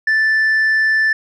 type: tone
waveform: sine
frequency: 1760 Hz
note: A6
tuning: in tune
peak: -9 dBFS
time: 0.07-1.13 s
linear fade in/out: 5 ms
effects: tanh soft clip ceiling -11 dBFS